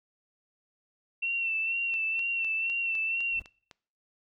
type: tone with vibrato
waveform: sine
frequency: 2700 Hz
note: E7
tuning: 41 cents sharp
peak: -27 dBFS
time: 1.22-3.4 s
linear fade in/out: 10 ms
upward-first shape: sine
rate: 2.1 Hz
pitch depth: 39 cents each way
type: click train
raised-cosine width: 0.2 ms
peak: -30 dBFS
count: 8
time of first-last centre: 1.94-3.712 s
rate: 3.95 Hz
type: noise with exponential growth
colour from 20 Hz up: brown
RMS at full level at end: -42 dBFS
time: 3.24-3.42 s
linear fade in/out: 1 ms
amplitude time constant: 39 ms
effects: noise-tail reverb RT60 0.5 s tail -23 dB re dry